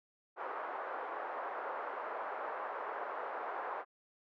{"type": "band-pass noise", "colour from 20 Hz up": "white", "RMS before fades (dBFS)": -41, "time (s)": [0.36, 3.85], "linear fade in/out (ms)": 50, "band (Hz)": [450, 1300], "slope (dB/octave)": 24, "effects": []}